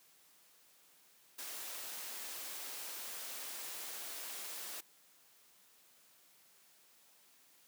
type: high-pass noise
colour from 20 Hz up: white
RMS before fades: -45 dBFS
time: 1.38-4.81 s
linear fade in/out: 10 ms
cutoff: 310 Hz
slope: 12 dB/octave
effects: white hiss -66 dBFS RMS until 7.67 s + high-pass 150 Hz 12 dB/octave